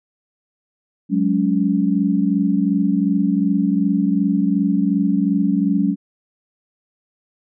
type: chord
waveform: sine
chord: F# suspended second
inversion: none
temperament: equal with one note detuned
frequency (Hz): 185 / 207.7 / 281.9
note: F#3 / G#3 / C#4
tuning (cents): 0 / 0 / +29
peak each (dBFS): -19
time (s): 1.09-5.96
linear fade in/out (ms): 50
effects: none